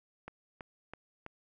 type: click train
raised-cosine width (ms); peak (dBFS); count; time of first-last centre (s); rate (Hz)
0.5; -28; 4; 0.28-1.264; 3.05
effects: none